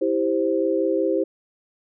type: chord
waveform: sine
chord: C major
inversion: first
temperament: just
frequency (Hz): 327 / 392.4 / 523.3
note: E4 / G4 / C5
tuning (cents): -14 / +2 / 0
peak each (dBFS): -23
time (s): 0.01-1.24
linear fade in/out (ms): 10
effects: none